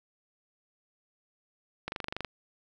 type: click train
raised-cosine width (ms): 0.3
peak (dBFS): -18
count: 10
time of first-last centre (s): 1.88-2.247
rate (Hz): 24.5
effects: none